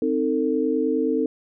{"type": "chord", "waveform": "sine", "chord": "A diminished", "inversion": "first", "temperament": "equal with one note detuned", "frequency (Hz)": [261.6, 311.1, 449.2], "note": ["C4", "Eb4", "A4"], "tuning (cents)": [0, 0, 36], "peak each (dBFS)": [-24, -24, -23], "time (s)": [0.02, 1.26], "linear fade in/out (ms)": 2, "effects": []}